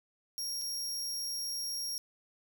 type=tone with dropouts; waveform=sawtooth; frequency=5588 Hz; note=F8; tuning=in tune; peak=-32 dBFS; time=0.38-1.98 s; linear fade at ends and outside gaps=0 ms; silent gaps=0.614-0.618 s; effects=none